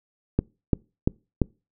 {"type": "click train", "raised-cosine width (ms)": 3, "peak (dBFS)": -6, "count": 4, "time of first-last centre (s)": [0.39, 1.417], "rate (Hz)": 2.92, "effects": ["noise-tail reverb RT60 0.3 s tail -26 dB re dry"]}